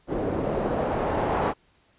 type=noise with low-pass filter sweep; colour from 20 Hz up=white; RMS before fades=-26 dBFS; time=0.07-1.54 s; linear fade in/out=50 ms; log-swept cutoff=450 to 860 Hz; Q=1.3; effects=pink hiss -63 dBFS RMS until 1.98 s + resampled to 8000 Hz